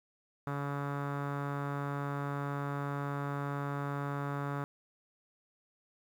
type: tone with low-pass filter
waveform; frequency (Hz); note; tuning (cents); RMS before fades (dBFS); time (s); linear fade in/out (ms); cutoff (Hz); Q
sawtooth; 141.9; C#3; +41; -36; 0.47-4.64; 0; 1300; 2.9
effects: 10-bit